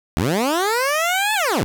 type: linear two-way sweep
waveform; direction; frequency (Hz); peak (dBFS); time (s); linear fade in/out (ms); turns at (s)
15% pulse; up then down; 65.41 to 880 to 65.41; -11; 0.17-1.64; 0; 1.34
effects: none